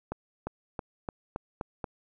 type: accelerating click train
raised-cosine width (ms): 1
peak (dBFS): -19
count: 7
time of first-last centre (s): 0.12-1.842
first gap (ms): 350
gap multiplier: 0.92
effects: none